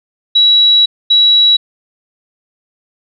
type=tone pair in turn; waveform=sine; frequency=3900 / 3900 Hz; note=B7 / B7; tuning=-23 / -23 cents; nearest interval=unison; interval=0 cents; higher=neither; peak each=-5 dBFS; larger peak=neither; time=0.35-0.86 / 1.1-1.57 s; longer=first; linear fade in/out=10 ms; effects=none